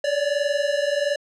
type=tone pair together; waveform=square; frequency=566 / 587.3 Hz; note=C#5 / D5; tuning=+36 / 0 cents; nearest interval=minor second; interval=64 cents; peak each=-24 dBFS; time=0.04-1.16 s; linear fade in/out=5 ms; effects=low-pass 6000 Hz 12 dB/octave